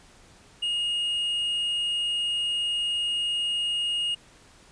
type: tone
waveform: triangle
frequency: 2860 Hz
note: F7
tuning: 41 cents sharp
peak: -23 dBFS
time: 0.62-4.15 s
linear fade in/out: 10 ms
effects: pink hiss -54 dBFS RMS until 4.71 s + resampled to 22050 Hz